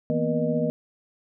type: tone cluster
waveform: sine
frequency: 160.5 / 233.6 / 248.5 / 477.6 / 614 Hz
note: E3 / A#3 / B3 / A#4 / D#5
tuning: -46 / +4 / +11 / +42 / -23 cents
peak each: -28 dBFS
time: 0.1-0.7 s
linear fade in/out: 0 ms
effects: none